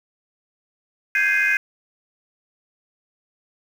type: chord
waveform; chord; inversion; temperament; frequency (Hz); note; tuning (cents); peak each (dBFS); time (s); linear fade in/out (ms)
sine; Ab major seventh; third; equal; 1568 / 1661.2 / 2093 / 2489; G6 / Ab6 / C7 / Eb7; 0 / 0 / 0 / 0; -21; 1.15-1.57; 2
effects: tanh soft clip ceiling -10 dBFS + 7-bit